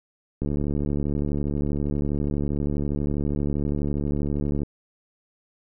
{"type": "click train", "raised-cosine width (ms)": 3, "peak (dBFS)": -14, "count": 306, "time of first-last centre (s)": [0.42, 4.633], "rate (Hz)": 72.4, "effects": []}